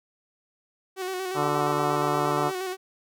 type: tone with vibrato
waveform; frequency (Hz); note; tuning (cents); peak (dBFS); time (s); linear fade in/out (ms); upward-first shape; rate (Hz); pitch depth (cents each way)
sawtooth; 373; F#4; +14; -25; 0.96-2.77; 50; square; 8.5; 34
type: harmonic tone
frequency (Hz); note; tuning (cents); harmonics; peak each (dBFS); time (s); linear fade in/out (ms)
146.8; D3; 0; 1 / 2 / 3 / 4 / 5 / 6 / 7 / 8 / 9; -32 / -32 / -32 / -32 / -32 / -32 / -32 / -32 / -32; 1.34-2.52; 50
effects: none